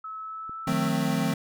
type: tone with pitch glide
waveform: sine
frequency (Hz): 1296 to 1325.5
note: E6 to E6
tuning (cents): -30 to +9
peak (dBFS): -34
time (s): 0.04-0.89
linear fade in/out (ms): 5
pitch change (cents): +39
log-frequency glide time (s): 0.17-0.77
type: clicks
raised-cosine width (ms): 3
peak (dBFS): -32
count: 3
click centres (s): 0.495 / 0.682 / 0.725
type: chord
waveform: square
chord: D# diminished seventh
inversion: none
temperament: equal with one note detuned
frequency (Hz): 155.56 / 180.98 / 220 / 261.6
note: D#3 / F#3 / A3 / C4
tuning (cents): 0 / -38 / 0 / 0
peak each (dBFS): -30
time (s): 0.67-1.34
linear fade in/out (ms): 5
effects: none